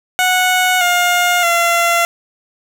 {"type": "tone with pitch steps", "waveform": "15% pulse", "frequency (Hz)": [736, 709.7, 684.3], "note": ["F#5", "F5", "F5"], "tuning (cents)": [-9, 28, -35], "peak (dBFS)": -5, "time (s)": [0.19, 2.05], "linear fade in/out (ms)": 0, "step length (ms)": 620, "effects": []}